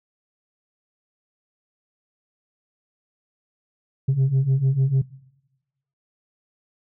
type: beating tone pair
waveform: sine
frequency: 129.9 / 136.6 Hz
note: C3 / C#3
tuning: -12 / -25 cents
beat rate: 6.7 Hz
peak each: -20 / -16 dBFS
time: 4.08-5.02 s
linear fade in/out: 10 ms
effects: noise-tail reverb RT60 1.0 s tail -21 dB re dry + tanh soft clip ceiling -14 dBFS